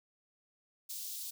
white high-pass noise, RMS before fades -42 dBFS, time 0.89-1.31 s, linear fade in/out 10 ms, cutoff 3700 Hz, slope 24 dB/octave, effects none

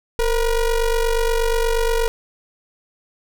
square ring-modulated tone, 241.2 Hz, B3, 41 cents flat, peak -14 dBFS, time 0.19-2.08 s, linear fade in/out 0 ms, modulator 217 Hz, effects none

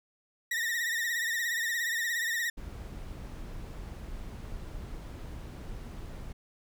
40% pulse tone with vibrato, 1864.7 Hz, A#6, in tune, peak -28 dBFS, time 0.51-2.5 s, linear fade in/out 5 ms, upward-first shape triangle, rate 17 Hz, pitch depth 88 cents each way
brown noise, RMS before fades -41 dBFS, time 2.57-6.33 s, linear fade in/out 10 ms
effects none

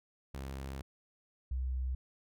sawtooth / sine tone pair in turn, 67.3 / 64.04 Hz, C2 / C2, +49 / -37 cents, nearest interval minor second, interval 86 cents, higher first, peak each -36 / -32 dBFS, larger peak second, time 0.34-0.82 / 1.51-1.95 s, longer first, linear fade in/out 5 ms, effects none

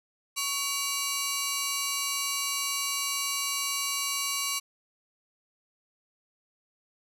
10% pulse ring-modulated tone, 1700 Hz, G#6, 40 cents sharp, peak -16 dBFS, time 0.36-4.6 s, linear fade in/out 20 ms, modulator 589 Hz, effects none

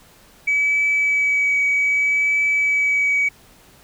sine tone with vibrato, 2283 Hz, D7, 50 cents flat, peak -14 dBFS, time 0.47-3.29 s, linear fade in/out 10 ms, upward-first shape triangle, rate 0.64 Hz, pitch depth 13 cents each way, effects tanh soft clip ceiling -12 dBFS + pink hiss -50 dBFS RMS until 3.83 s

